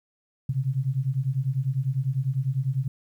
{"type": "beating tone pair", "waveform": "sine", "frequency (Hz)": [127.8, 137.8], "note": ["C3", "C#3"], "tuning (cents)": [-40, -10], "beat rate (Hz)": 10, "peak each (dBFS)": -26, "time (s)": [0.49, 2.88], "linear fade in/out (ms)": 5, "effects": ["10-bit"]}